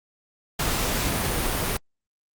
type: noise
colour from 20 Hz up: pink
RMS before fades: -25 dBFS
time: 0.59-1.77 s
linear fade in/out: 5 ms
effects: Opus 48 kbps